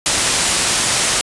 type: low-pass noise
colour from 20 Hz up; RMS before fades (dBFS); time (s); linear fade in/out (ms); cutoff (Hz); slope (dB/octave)
white; -17; 0.06-1.21; 0; 10000; 48
effects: resampled to 24000 Hz